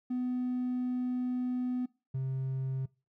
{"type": "tone pair in turn", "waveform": "triangle", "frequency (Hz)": [250, 132.43], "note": ["B3", "C3"], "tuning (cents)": [21, 21], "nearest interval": "major seventh", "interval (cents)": 1100, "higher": "first", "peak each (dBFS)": [-27, -28], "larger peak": "first", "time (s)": [[0.1, 1.86], [2.14, 2.86]], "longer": "first", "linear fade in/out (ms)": 10, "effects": ["noise-tail reverb RT60 0.3 s tail -24 dB re dry", "tanh soft clip ceiling -25 dBFS"]}